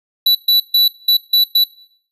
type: tone bursts at uneven times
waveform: square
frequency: 3951 Hz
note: B7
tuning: in tune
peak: -9 dBFS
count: 6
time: 0.26-0.35 / 0.48-0.6 / 0.74-0.88 / 1.08-1.17 / 1.33-1.44 / 1.55-1.64 s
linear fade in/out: 5 ms
effects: noise-tail reverb RT60 0.6 s tail -20 dB re dry + resampled to 32000 Hz